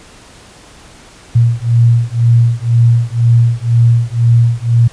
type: beating tone pair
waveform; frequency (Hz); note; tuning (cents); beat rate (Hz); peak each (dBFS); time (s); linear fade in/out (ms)
sine; 116.54 / 118.54; A#2 / A#2; 0 / +29; 2; -10; 1.35-4.88; 10
effects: pink hiss -39 dBFS RMS until 4.92 s + resampled to 22050 Hz